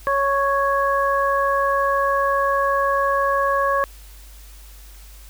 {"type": "harmonic tone", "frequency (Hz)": 554.4, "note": "C#5", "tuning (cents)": 0, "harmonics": [1, 2, 3], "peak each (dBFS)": [-21, -19, -25], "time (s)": [0.07, 3.84], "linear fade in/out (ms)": 0, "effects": ["added 50 Hz sine -40 dBFS peak until 5.29 s", "white hiss -48 dBFS RMS until 5.29 s"]}